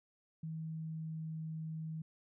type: tone with pitch glide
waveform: sine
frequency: 160 to 158.99 Hz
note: D#3 to D#3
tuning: +49 to +38 cents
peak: -39 dBFS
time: 0.43-2.02 s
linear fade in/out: 5 ms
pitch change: -11 cents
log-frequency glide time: 0.54-1.4 s
effects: none